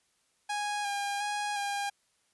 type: tone with vibrato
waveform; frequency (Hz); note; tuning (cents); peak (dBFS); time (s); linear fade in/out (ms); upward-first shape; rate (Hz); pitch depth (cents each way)
sawtooth; 817; G#5; -29; -27; 0.49-1.9; 10; square; 1.4; 21
effects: white hiss -72 dBFS RMS until 2.33 s + resampled to 24000 Hz